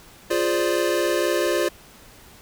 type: chord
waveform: square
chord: D half-diminished seventh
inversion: first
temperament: equal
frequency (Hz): 349.2 / 415.3 / 523.3 / 587.3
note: F4 / Ab4 / C5 / D5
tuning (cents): 0 / 0 / 0 / 0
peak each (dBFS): -24 / -28 / -27 / -26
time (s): 0.3-1.69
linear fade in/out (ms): 10
effects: pink hiss -48 dBFS RMS until 2.41 s